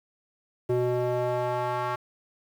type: tone with band-pass filter sweep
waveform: square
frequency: 123.47 Hz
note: B2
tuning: in tune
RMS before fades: -27 dBFS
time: 0.69-1.96 s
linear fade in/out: 10 ms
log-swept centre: 390 to 1100 Hz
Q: 2
effects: 9-bit